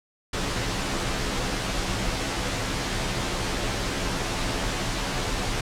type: noise with comb filter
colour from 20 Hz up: pink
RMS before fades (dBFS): -27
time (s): 0.33-5.61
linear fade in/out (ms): 5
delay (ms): 13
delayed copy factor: -0.65
effects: low-pass 7000 Hz 12 dB/octave